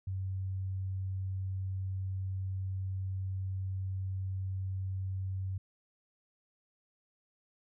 sine tone, 95 Hz, F#2, 46 cents sharp, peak -33 dBFS, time 0.07-5.58 s, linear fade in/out 5 ms, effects none

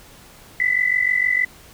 sine tone pair together, 1975.5 / 2022 Hz, B6 / B6, 0 / +40 cents, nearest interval unison, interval 40 cents, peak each -19 dBFS, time 0.6-1.45 s, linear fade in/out 2 ms, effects pink hiss -46 dBFS RMS until 1.73 s

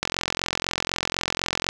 click train, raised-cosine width 0.2 ms, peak -5 dBFS, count 74, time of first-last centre 0.03-1.689 s, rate 44 Hz, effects none

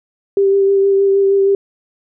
sine tone with vibrato, 393.5 Hz, G4, 7 cents sharp, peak -9 dBFS, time 0.37-1.55 s, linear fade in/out 2 ms, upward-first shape sine, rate 6.4 Hz, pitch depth 16 cents each way, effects none

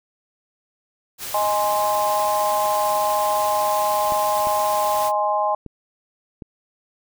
white noise, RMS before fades -31 dBFS, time 1.18-5.12 s, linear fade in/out 50 ms
sine chord, Ab major, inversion second, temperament equal, 622.3 / 830.6 / 1046.5 Hz, Eb5 / Ab5 / C6, 0 / 0 / 0 cents, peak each -23 / -21 / -23 dBFS, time 1.34-5.55 s, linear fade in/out 5 ms
clicks, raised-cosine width 3 ms, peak -22 dBFS, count 4, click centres 4.122 / 4.471 / 5.663 / 6.422 s
effects none

